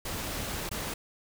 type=noise with dropouts; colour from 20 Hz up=pink; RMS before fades=-35 dBFS; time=0.05-0.94 s; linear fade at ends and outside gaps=5 ms; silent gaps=0.692-0.712 s; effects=none